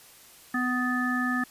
harmonic tone, 249.7 Hz, B3, 19 cents sharp, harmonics 1 / 3 / 5 / 7, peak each -27 / -37 / -32 / -29 dBFS, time 0.54-1.44 s, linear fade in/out 5 ms, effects white hiss -52 dBFS RMS until 1.5 s + resampled to 32000 Hz

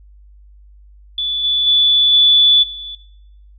sine tone with level steps, 3462 Hz, A7, 29 cents flat, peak -17 / -13 / -9 / -7 / -26 dBFS, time 1.18-2.95 s, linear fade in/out 2 ms, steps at 1.43 / 1.66 / 2.12 / 2.62 s, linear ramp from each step 20 ms, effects noise-tail reverb RT60 1.0 s tail -22 dB re dry + added 50 Hz sine -41 dBFS peak until 3.58 s

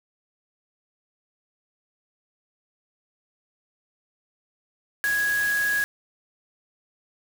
sine tone in noise, 1661.2 Hz, G#6, in tune, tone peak -21 dBFS, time 5.04-5.84 s, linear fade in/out 0 ms, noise white, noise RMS -34 dBFS, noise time 5.04-5.84 s, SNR +10 dB, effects none

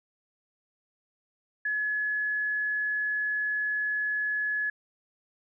sine tone, 1700 Hz, G#6, 40 cents sharp, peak -26 dBFS, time 1.65-4.7 s, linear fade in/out 5 ms, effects none

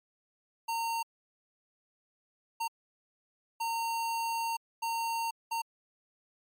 square tone bursts at uneven times, 917 Hz, A#5, 29 cents flat, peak -31 dBFS, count 5, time 0.68-1.03 / 2.6-2.68 / 3.6-4.57 / 4.82-5.31 / 5.51-5.62 s, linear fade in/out 10 ms, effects MP3 96 kbps

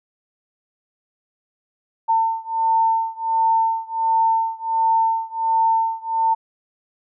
sine beating tone pair, 900 / 901.4 Hz, A5 / A5, +39 / +42 cents, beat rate 1.4 Hz, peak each -19 / -20 dBFS, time 2.08-6.35 s, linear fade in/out 20 ms, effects none

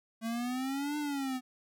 square exponential two-way sweep, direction up then down, 222.8 to 300 to 251.6 Hz, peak -33 dBFS, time 0.21-1.41 s, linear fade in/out 50 ms, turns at 0.98 s, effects none

